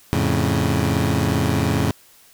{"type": "chord", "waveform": "20% pulse", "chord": "F augmented", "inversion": "none", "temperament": "equal", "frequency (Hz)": [87.31, 110, 138.59], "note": ["F2", "A2", "C#3"], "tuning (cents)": [0, 0, 0], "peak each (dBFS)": -17, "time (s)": [0.13, 1.91], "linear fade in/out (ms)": 0, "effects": ["white hiss -51 dBFS RMS until 2.33 s"]}